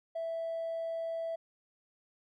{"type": "tone with hard clipping", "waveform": "sine", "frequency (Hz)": 659.3, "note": "E5", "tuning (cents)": 0, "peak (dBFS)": -34, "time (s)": [0.15, 1.36], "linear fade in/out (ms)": 10, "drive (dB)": 1, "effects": []}